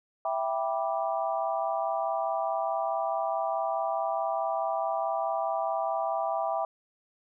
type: chord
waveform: sine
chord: E minor seventh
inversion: none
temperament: equal with one note detuned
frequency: 659.3 / 784 / 978.7 / 1174.7 Hz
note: E5 / G5 / B5 / D6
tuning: 0 / 0 / -16 / 0 cents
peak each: -30 / -31 / -35 / -36 dBFS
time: 0.25-6.65 s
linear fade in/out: 2 ms
effects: none